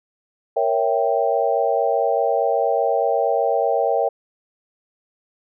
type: chord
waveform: sine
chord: A# diminished seventh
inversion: none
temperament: equal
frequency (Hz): 466.2 / 554.4 / 659.3 / 784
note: A#4 / C#5 / E5 / G5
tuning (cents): 0 / 0 / 0 / 0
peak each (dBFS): -22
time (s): 0.56-4.09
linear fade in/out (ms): 10
effects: none